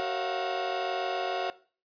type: tone cluster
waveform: 35% pulse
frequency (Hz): 377.8 / 465.2 / 547 / 667 / 714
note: F#4 / A#4 / C#5 / E5 / F5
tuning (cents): +36 / -4 / -23 / +20 / +38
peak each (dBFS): -33 / -40 / -34 / -37 / -31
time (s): 0-1.5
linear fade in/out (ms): 0
effects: noise-tail reverb RT60 0.4 s tail -18 dB re dry + resampled to 11025 Hz